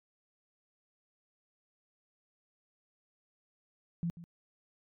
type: tone with echo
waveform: sine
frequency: 169.9 Hz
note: F3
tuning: 47 cents flat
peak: -30 dBFS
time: 4.03-4.1 s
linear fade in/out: 0 ms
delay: 140 ms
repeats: 1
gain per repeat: -15 dB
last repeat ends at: 4.24 s
effects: MP3 96 kbps